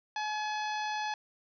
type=harmonic tone with a mistuned harmonic; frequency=850 Hz; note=G#5; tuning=40 cents sharp; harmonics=1 / 2 / 3 / 4 / 5 / 6 / 7; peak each=-33 / -39 / -43 / -45 / -47 / -49 / -50 dBFS; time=0.16-1.14 s; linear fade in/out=2 ms; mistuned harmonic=6; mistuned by=-62 cents; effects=none